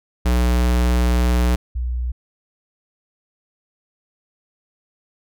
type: tone pair in turn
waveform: square / sine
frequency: 60.8 / 61.03 Hz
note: B1 / B1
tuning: -26 / -20 cents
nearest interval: unison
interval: 6 cents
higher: second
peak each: -15 / -20 dBFS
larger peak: first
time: 0.25-1.56 / 1.75-2.12 s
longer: first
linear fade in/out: 10 ms
effects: none